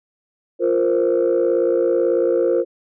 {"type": "chord", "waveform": "sine", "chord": "F suspended fourth", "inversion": "none", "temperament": "just", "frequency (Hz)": [349.2, 465.6, 523.8], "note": ["F4", "Bb4", "C5"], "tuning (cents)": [0, -2, 2], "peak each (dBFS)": -18, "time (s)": [0.59, 2.65], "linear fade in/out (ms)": 50, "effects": ["tanh soft clip ceiling -9 dBFS"]}